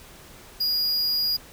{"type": "tone", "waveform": "square", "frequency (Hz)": 4872, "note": "D#8", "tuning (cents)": -37, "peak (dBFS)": -22, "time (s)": [0.6, 1.37], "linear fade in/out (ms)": 10, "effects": ["pink hiss -47 dBFS RMS until 1.52 s"]}